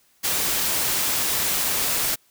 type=noise; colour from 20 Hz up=white; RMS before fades=-23 dBFS; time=0.23-2.16 s; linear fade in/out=20 ms; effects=white hiss -61 dBFS RMS until 2.3 s